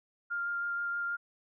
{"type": "tone with vibrato", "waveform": "sine", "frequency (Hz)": 1400, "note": "F6", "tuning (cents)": 4, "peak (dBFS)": -31, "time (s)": [0.3, 1.17], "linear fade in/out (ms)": 20, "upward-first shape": "sine", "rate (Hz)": 6.3, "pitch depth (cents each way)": 10, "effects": []}